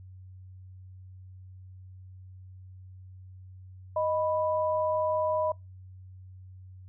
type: tone pair together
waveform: sine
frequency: 622.3 / 987.8 Hz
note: D#5 / B5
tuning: 0 / 0 cents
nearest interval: minor sixth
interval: 800 cents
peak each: -26 / -30 dBFS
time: 3.96-5.52 s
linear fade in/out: 5 ms
effects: noise-tail reverb RT60 0.2 s tail -24 dB re dry + added 93 Hz sine -45 dBFS peak until 6.88 s